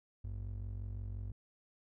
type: ring-modulated tone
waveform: triangle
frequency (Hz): 76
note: D#2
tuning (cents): -40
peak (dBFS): -34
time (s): 0.24-1.32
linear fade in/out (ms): 5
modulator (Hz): 22.9
effects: none